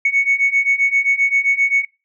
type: beating tone pair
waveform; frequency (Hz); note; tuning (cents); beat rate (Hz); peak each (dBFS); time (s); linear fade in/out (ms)
sine; 2215 / 2222.6; C#7 / C#7; -2 / +4; 7.6; -16 / -15; 0.05-1.85; 5
effects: noise-tail reverb RT60 0.3 s tail -24 dB re dry + tanh soft clip ceiling -7 dBFS